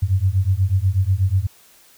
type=beating tone pair; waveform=sine; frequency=91.2 / 99.4 Hz; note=F#2 / G2; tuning=-24 / +25 cents; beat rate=8.2 Hz; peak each=-18 dBFS; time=0.02-1.47 s; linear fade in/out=10 ms; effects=white hiss -51 dBFS RMS until 1.97 s